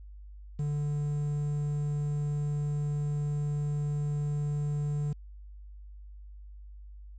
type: tone with quantisation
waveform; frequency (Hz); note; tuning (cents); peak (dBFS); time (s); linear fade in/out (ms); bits
triangle; 146.83; D3; 0; -26; 0.59-5.13; 5; 9
effects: added 50 Hz sine -44 dBFS peak until 7.18 s + resampled to 16000 Hz